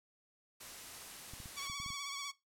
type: noise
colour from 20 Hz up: white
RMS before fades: -49 dBFS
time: 0.6-1.68 s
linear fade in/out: 10 ms
type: clicks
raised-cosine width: 5 ms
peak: -38 dBFS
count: 7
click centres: 1.336 / 1.402 / 1.458 / 1.699 / 1.801 / 1.862 / 1.904 s
type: tone with vibrato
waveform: 10% pulse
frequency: 1124 Hz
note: C#6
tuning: 24 cents sharp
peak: -32 dBFS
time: 1.56-2.32 s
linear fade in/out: 20 ms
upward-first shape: triangle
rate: 16 Hz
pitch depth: 47 cents each way
effects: noise-tail reverb RT60 0.2 s tail -18 dB re dry + low-pass 12000 Hz 12 dB/octave